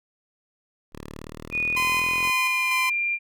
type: exponential sweep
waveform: 5% pulse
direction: up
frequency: 36.54 to 43.65 Hz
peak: -26 dBFS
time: 0.92-2.31 s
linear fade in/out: 20 ms
type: tone with pitch glide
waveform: sine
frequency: 2467 to 2387 Hz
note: D#7 to D7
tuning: -15 to +28 cents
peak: -22 dBFS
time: 1.51-3.19 s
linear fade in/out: 50 ms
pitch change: -57 cents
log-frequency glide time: 2.16-2.8 s
type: tone with tremolo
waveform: sawtooth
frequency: 1026 Hz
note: C6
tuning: 34 cents flat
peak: -20 dBFS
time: 1.76-2.9 s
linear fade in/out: 10 ms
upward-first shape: square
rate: 2.1 Hz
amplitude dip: 35%
effects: none